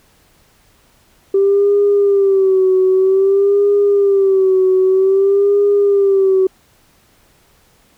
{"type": "tone with vibrato", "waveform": "sine", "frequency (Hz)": 390, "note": "G4", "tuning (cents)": -9, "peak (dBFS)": -8, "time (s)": [1.34, 6.47], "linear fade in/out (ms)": 5, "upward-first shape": "sine", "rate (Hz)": 0.52, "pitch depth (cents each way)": 71, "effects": ["tanh soft clip ceiling -4 dBFS", "pink hiss -53 dBFS RMS until 7.97 s"]}